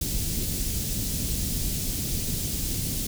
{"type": "band-stop noise", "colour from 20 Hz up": "pink", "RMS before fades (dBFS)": -28, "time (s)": [0.01, 3.07], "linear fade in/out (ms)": 5, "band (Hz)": [230, 5200], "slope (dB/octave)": 12, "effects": []}